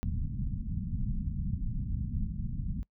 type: low-pass noise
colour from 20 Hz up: pink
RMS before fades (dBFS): -33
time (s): 0.03-2.83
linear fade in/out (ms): 0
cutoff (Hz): 220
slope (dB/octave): 48
effects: noise-tail reverb RT60 0.1 s tail -25 dB re dry